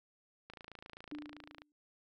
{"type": "click train", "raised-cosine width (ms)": 0.3, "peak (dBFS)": -33, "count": 32, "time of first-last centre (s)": [0.5, 1.619], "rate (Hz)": 27.7}
{"type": "tone with exponential decay", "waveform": "sine", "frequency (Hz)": 296.9, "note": "D4", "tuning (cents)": 19, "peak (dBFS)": -39, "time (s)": [1.12, 1.72], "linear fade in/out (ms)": 1, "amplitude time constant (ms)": 130}
{"effects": []}